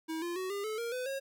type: tone with pitch steps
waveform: square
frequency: 321.1 / 346.1 / 373.1 / 402.2 / 433.6 / 467.4 / 503.9 / 543.2 Hz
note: E4 / F4 / F#4 / G4 / A4 / A#4 / B4 / C#5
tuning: -45 / -16 / +14 / +44 / -25 / +5 / +35 / -35 cents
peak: -35 dBFS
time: 0.08-1.2 s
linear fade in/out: 20 ms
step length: 140 ms
effects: none